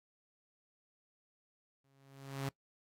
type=tone with exponential growth; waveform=sawtooth; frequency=136.8 Hz; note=C#3; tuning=23 cents flat; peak=-30 dBFS; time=1.84-2.49 s; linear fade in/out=5 ms; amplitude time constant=140 ms; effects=noise-tail reverb RT60 0.1 s tail -22 dB re dry + AAC 48 kbps